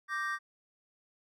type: chord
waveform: triangle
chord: G minor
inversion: second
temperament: equal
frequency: 1174.7 / 1568 / 1864.7 Hz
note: D6 / G6 / Bb6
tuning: 0 / 0 / 0 cents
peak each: -34 / -35 / -35 dBFS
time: 0.08-0.39 s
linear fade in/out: 50 ms
effects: none